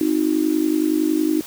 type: tone with amplitude modulation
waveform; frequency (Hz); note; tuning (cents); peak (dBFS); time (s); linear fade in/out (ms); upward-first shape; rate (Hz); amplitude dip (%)
sine; 311.1; D#4; 0; -12; 0.01-1.41; 2; sine; 50.8; 90
effects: white hiss -37 dBFS RMS until 1.46 s